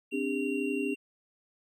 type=tone; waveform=triangle; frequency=2755 Hz; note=F7; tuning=24 cents flat; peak=-36 dBFS; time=0.11-0.96 s; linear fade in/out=20 ms
type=chord; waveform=sine; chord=C suspended second; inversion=none; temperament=equal with one note detuned; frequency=261.6 / 293.7 / 402.1 Hz; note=C4 / D4 / G4; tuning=0 / 0 / +44 cents; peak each=-33 dBFS; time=0.12-0.95 s; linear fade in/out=20 ms
effects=none